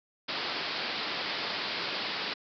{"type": "low-pass noise", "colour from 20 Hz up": "white", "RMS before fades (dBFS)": -34, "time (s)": [0.28, 2.34], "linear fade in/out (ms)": 10, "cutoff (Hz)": 5000, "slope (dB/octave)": 96, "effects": ["high-pass 200 Hz 12 dB/octave"]}